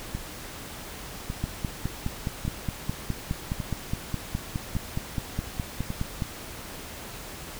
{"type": "two click trains", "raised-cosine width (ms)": 5, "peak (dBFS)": [-15, -18], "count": [24, 6], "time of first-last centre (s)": [[1.44, 6.222], [0.15, 5.904]], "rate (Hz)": [4.81, 0.869], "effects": ["pink hiss -40 dBFS RMS until 7.59 s"]}